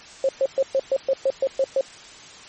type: tone bursts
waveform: sine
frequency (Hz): 537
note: C5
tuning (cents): +45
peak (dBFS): -16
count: 10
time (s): 0.24-1.81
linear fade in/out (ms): 2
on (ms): 49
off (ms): 120
effects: white hiss -43 dBFS RMS until 2.48 s + MP3 32 kbps